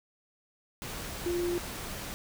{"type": "tone in noise", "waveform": "sine", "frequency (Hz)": 349.2, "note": "F4", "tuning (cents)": 0, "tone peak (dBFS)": -28, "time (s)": [1.26, 1.58], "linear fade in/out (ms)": 0, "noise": "pink", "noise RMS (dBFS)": -39, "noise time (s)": [0.82, 2.14], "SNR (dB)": 8, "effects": []}